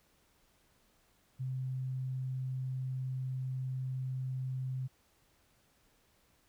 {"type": "tone", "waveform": "sine", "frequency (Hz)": 130, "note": "C3", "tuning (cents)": -11, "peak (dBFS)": -34, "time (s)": [1.39, 4.88], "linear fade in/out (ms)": 20, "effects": ["pink hiss -70 dBFS RMS until 6.48 s"]}